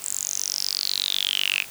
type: tone with high-pass filter sweep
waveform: sawtooth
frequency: 48.07 Hz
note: G1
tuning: 33 cents flat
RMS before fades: -26 dBFS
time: 0.01-1.65 s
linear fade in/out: 50 ms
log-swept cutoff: 8000 to 2500 Hz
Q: 9.4
effects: white hiss -41 dBFS RMS until 1.7 s